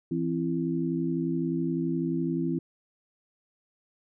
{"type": "tone cluster", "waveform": "sine", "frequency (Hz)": [166.4, 262.8, 334.5], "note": ["E3", "C4", "E4"], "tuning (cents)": [17, 8, 25], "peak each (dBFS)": -30, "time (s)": [0.11, 2.59], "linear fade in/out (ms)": 5, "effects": []}